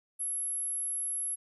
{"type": "tone", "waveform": "sine", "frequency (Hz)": 11175, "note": "F9", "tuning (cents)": 0, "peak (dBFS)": -31, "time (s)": [0.19, 1.36], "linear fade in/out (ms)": 20, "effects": []}